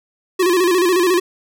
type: tone with vibrato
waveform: square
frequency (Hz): 358.5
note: F4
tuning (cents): +45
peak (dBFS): -13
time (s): 0.39-1.2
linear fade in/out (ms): 10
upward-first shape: square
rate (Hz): 14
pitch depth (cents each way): 74
effects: none